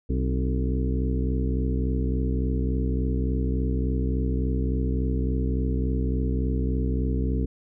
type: harmonic tone with a mistuned harmonic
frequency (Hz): 63.5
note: B1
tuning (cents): +49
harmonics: 1 / 2 / 3 / 4 / 5 / 6 / 7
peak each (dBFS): -24 / -30 / -32 / -31 / -38 / -37 / -36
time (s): 0.09-7.46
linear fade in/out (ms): 10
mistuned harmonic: 4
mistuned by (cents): +72
effects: none